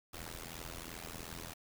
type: noise with amplitude modulation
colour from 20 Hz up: pink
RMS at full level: -42 dBFS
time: 0.13-1.54 s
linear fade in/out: 10 ms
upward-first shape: sine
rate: 82.9 Hz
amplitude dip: 95%
effects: none